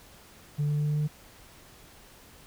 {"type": "tone with pitch steps", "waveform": "sine", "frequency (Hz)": [146.83, 147.77, 148.71, 149.66, 150.61], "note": ["D3", "D3", "D3", "D3", "D3"], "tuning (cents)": [0, 11, 22, 33, 44], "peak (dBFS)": -22, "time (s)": [0.58, 1.08], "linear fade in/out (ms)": 20, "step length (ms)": 100, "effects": ["tanh soft clip ceiling -23 dBFS", "pink hiss -53 dBFS RMS until 2.46 s"]}